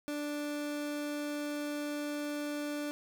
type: tone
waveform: 30% pulse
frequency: 293.7 Hz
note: D4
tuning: in tune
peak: -32 dBFS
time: 0.08-2.91 s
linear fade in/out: 0 ms
effects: none